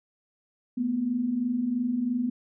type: tone pair together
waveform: sine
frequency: 223.9 / 246.9 Hz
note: A3 / B3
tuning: +30 / 0 cents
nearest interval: major second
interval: 170 cents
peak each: -32 / -25 dBFS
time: 0.77-2.3 s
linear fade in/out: 10 ms
effects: none